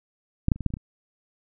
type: clicks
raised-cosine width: 5 ms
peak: -8 / -6 / -26 / -18 / -9 / -29 / -15 / -29 dBFS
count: 8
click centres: 0.484 / 0.518 / 0.56 / 0.607 / 0.663 / 0.704 / 0.739 / 0.769 s
effects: none